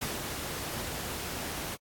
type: noise with ADSR envelope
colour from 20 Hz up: pink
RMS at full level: -32 dBFS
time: 0.01-1.77 s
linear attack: 11 ms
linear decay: 160 ms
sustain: -4 dB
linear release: 34 ms
effects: high-pass 60 Hz 12 dB/octave + AAC 64 kbps